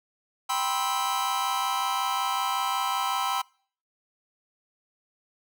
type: chord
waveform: 45% pulse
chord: C major seventh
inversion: second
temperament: just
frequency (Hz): 784.9 / 981.1 / 1046.5 / 1308.1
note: G5 / B5 / C6 / E6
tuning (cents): +2 / -12 / 0 / -14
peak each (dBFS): -31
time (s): 0.49-3.42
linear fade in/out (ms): 10
effects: noise-tail reverb RT60 0.5 s tail -25 dB re dry